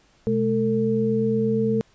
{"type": "tone cluster", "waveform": "sine", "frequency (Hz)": [126.3, 214.8, 449.3], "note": ["B2", "A3", "A4"], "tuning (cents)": [39, -41, 36], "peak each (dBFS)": [-28, -22, -22], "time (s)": [0.27, 1.81], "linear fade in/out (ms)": 0, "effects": ["pink hiss -59 dBFS RMS until 1.94 s", "resampled to 16000 Hz"]}